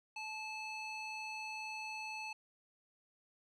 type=tone with band-pass filter; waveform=square; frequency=869 Hz; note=A5; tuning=22 cents flat; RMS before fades=-44 dBFS; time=0.16-2.33 s; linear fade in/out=5 ms; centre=2800 Hz; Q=1.4; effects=resampled to 24000 Hz